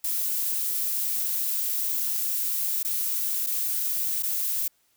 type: noise with dropouts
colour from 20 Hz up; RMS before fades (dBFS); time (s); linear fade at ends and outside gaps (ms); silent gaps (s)
violet; -27; 0.04-4.68; 5; 2.83-2.847 / 3.465-3.469 / 4.225-4.232
effects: white hiss -67 dBFS RMS until 4.96 s